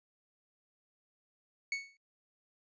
40% pulse tone with exponential decay, 2217 Hz, C#7, in tune, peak -29 dBFS, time 1.72-1.97 s, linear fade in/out 2 ms, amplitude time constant 54 ms, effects noise-tail reverb RT60 0.1 s tail -24 dB re dry + resampled to 16000 Hz

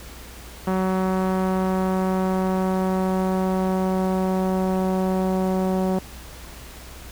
sawtooth tone with low-pass filter sweep, 187.5 Hz, F#3, 23 cents sharp, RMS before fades -22 dBFS, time 0.67-5.99 s, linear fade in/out 5 ms, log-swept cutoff 1200 to 760 Hz, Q 1.3, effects added 60 Hz sine -41 dBFS peak until 7.11 s + pink hiss -42 dBFS RMS until 7.11 s

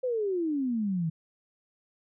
sine exponential sweep, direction down, 523.3 to 155.8 Hz, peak -26 dBFS, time 0.03-1.1 s, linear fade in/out 10 ms, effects none

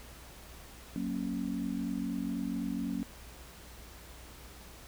sine chord, F# major, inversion none, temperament equal, 185 / 233.1 / 277.2 Hz, F#3 / A#3 / C#4, 0 / 0 / 0 cents, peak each -37 / -36 / -36 dBFS, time 0.96-3.03 s, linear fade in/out 0 ms, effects added 60 Hz sine -52 dBFS peak until 4.87 s + pink hiss -52 dBFS RMS until 4.87 s

